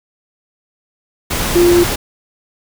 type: tone in noise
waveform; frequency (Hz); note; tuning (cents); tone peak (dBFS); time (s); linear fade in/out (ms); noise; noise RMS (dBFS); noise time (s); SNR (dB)
sine; 348.7; F4; -3; -7; 1.55-1.84; 10; pink; -18; 1.3-1.96; +8
effects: none